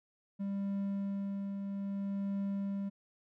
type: tone with tremolo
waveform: triangle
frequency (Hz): 198.1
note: G3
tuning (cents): +18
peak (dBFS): -30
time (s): 0.39-2.9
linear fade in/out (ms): 20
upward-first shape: triangle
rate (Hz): 0.62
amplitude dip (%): 40
effects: none